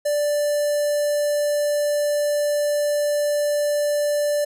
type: tone with notch filter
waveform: square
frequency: 587.3 Hz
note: D5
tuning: in tune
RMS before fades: -21 dBFS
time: 0.05-4.45 s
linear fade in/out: 10 ms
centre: 2500 Hz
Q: 0.61
effects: resampled to 32000 Hz